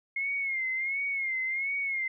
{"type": "tone with vibrato", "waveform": "sine", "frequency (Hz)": 2146, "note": "C7", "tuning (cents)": 43, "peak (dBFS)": -28, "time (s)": [0.16, 2.08], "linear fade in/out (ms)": 5, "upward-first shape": "sine", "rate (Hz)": 1.4, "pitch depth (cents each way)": 76, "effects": []}